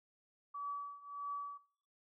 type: tone with tremolo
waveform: sine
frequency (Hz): 1145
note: D6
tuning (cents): -44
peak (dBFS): -37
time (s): 0.54-1.58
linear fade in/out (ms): 10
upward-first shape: triangle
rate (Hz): 1.6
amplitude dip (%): 90
effects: noise-tail reverb RT60 0.6 s tail -22 dB re dry